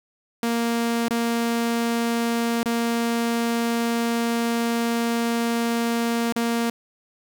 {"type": "tone with dropouts", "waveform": "sawtooth", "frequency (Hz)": 233.1, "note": "A#3", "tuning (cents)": 0, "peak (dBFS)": -17, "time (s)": [0.43, 6.7], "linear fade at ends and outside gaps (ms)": 2, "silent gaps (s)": [[1.084, 1.107], [2.631, 2.658], [6.324, 6.361]], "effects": ["8-bit"]}